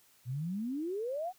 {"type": "exponential sweep", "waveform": "sine", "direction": "up", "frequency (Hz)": [116.54, 767], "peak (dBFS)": -33, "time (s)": [0.25, 1.33], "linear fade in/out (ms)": 50, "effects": ["white hiss -65 dBFS RMS until 1.38 s"]}